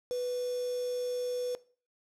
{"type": "tone with quantisation", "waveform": "sine", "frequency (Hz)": 493.9, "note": "B4", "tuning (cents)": 0, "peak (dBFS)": -30, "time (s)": [0.11, 1.55], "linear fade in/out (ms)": 0, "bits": 7, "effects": ["noise-tail reverb RT60 0.4 s tail -19 dB re dry", "low-pass 10000 Hz 12 dB/octave"]}